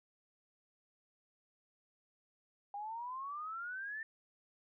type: exponential sweep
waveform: sine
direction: up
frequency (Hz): 800 to 1808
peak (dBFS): -40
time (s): 2.74-4.03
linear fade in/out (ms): 2
effects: none